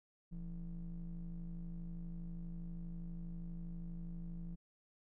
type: ring-modulated tone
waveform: triangle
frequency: 72.4 Hz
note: D2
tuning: 24 cents flat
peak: -37 dBFS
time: 0.31-4.56 s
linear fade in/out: 20 ms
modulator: 98.6 Hz
effects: none